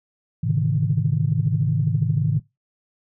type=tone cluster; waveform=sine; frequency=107 / 132.7 / 147.1 / 159.6 Hz; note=A2 / C3 / D3 / D#3; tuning=-48 / +25 / +3 / +44 cents; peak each=-23 dBFS; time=0.43-2.4 s; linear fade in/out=10 ms; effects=noise-tail reverb RT60 0.2 s tail -20 dB re dry + tanh soft clip ceiling -7 dBFS